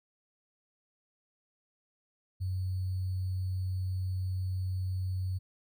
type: tone with sample-and-hold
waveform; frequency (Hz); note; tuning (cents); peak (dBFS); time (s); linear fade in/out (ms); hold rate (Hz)
sine; 93; F#2; +9; -30; 2.4-5.39; 20; 4410
effects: none